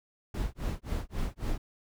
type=noise with tremolo; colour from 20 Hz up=brown; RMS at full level=-30 dBFS; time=0.34-1.58 s; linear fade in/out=5 ms; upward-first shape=sine; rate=3.7 Hz; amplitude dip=100%; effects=none